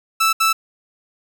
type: tone bursts at uneven times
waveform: sawtooth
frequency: 1318.5 Hz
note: E6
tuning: in tune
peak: -10 dBFS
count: 2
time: 0.2-0.33 / 0.4-0.53 s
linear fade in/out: 10 ms
effects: none